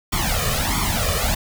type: noise with flanger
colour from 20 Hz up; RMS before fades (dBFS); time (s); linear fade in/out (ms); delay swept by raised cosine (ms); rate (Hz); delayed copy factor
pink; -21; 0.12-1.35; 10; 0.89 to 1.7; 1.5; +0.95
effects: none